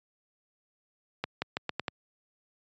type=accelerating click train; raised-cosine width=0.3 ms; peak=-14 dBFS; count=6; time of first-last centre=1.24-1.882 s; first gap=180 ms; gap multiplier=0.83; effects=high-pass 100 Hz 12 dB/octave + resampled to 16000 Hz